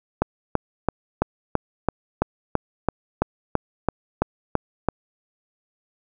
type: click train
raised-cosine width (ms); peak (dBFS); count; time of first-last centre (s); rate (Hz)
1; -4; 15; 0.22-4.887; 3
effects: none